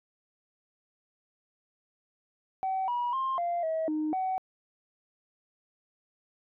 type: tone with pitch steps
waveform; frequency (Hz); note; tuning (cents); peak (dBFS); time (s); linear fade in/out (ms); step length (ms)
sine; 762 / 967 / 1059 / 693 / 642 / 307.9 / 753; G5 / B5 / C6 / F5 / E5 / D#4 / F#5; -49 / -37 / +21 / -14 / -46 / -18 / +30; -26; 2.63-4.38; 0; 250
effects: tanh soft clip ceiling -24 dBFS